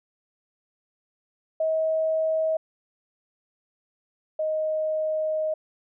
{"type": "tone pair in turn", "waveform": "sine", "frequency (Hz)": [637, 624.3], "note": ["D#5", "D#5"], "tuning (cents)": [41, 6], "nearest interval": "unison", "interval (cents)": 35, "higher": "first", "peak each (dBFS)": [-21, -23], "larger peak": "first", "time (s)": [[1.6, 2.57], [4.39, 5.54]], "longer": "second", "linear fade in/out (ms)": 5, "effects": []}